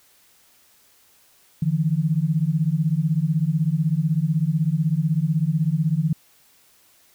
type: beating tone pair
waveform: sine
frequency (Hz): 150 / 166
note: D3 / E3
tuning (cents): +37 / +12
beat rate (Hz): 16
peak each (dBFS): -21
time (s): 1.62-6.13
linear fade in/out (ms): 5
effects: white hiss -57 dBFS RMS until 7.14 s